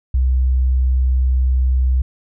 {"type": "tone", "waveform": "sine", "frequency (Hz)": 64, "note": "C2", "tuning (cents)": -38, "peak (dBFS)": -12, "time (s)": [0.14, 2.02], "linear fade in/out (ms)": 5, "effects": []}